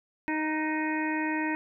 harmonic tone with a mistuned harmonic, 311.1 Hz, D#4, in tune, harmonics 1 / 2 / 3 / 5 / 6 / 7 / 8, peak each -29 / -41 / -34 / -40 / -34 / -41 / -39 dBFS, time 0.28-1.55 s, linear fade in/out 0 ms, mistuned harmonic 5, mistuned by -28 cents, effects none

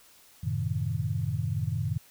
sine chord, F# diminished seventh, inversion none, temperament equal, 92.5 / 110 / 130.81 / 155.56 Hz, F#2 / A2 / C3 / Eb3, 0 / 0 / 0 / 0 cents, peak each -33 / -31 / -33 / -33 dBFS, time 0.43-1.98 s, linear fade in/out 10 ms, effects white hiss -57 dBFS RMS until 2.1 s

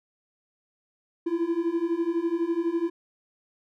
triangle beating tone pair, 329.6 / 341.6 Hz, E4 / F4, 0 / -38 cents, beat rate 12 Hz, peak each -26 / -24 dBFS, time 1.26-2.9 s, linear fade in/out 10 ms, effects none

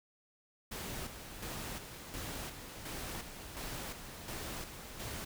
pink noise with tremolo, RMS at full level -42 dBFS, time 0.71-5.25 s, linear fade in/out 10 ms, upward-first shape square, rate 1.4 Hz, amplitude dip 50%, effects none

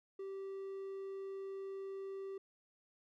triangle tone, 388.9 Hz, G4, 14 cents flat, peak -40 dBFS, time 0.19-2.38 s, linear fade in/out 5 ms, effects none

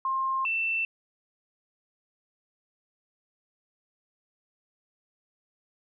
sine tone pair in turn, 1061 / 2674 Hz, C6 / E7, +24 / +24 cents, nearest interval octave + major third, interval 1600 cents, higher second, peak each -25 dBFS, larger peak neither, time 0.05-0.45 / 0.45-0.85 s, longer neither, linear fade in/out 2 ms, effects none

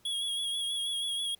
square tone with vibrato, 3322 Hz, G#7, in tune, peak -31 dBFS, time 0.05-1.35 s, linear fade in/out 5 ms, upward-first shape sine, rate 6.2 Hz, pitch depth 36 cents each way, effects pink hiss -65 dBFS RMS until 1.39 s

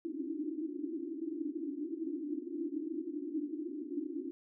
pink band-pass noise, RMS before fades -39 dBFS, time 0.05-4.31 s, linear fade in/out 0 ms, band 280 to 340 Hz, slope 96 dB/octave, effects none

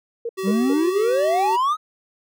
sine tone bursts, 466.2 Hz, A#4, in tune, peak -23 dBFS, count 3, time 0.25-0.736 s, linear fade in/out 5 ms, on 42 ms, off 180 ms
square tone, 381.2 Hz, G4, 48 cents flat, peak -25 dBFS, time 0.37-1.57 s, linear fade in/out 20 ms
triangle exponential sweep, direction up, 185 to 1295 Hz, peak -15 dBFS, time 0.43-1.77 s, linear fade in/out 50 ms
effects none

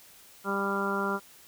harmonic tone, 198 Hz, G3, 18 cents sharp, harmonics 1 / 2 / 3 / 4 / 5 / 6 / 7, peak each -33 / -33 / -38 / -39 / -35 / -36 / -32 dBFS, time 0.44-1.2 s, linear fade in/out 50 ms, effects white hiss -54 dBFS RMS until 1.47 s

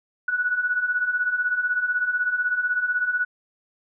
sine beating tone pair, 1461 / 1477 Hz, F#6 / F#6, -22 / -3 cents, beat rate 16 Hz, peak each -27 / -22 dBFS, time 0.28-3.25 s, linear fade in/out 5 ms, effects none

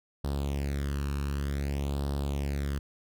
sawtooth tone with flanger, 70.4 Hz, C#2, 27 cents sharp, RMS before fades -31 dBFS, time 0.24-2.79 s, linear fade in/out 5 ms, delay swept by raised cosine 0.22 to 0.74 ms, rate 0.54 Hz, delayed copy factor +0.75, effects none

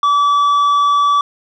sine tone with tanh clipping, 1151 Hz, D6, 35 cents flat, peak -11 dBFS, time 0.03-1.21 s, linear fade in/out 2 ms, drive 6 dB, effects none

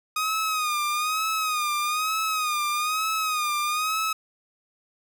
sawtooth tone with vibrato, 1243 Hz, D#6, 2 cents flat, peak -20 dBFS, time 0.16-4.13 s, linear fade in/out 5 ms, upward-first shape sine, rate 1.1 Hz, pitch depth 73 cents each way, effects none

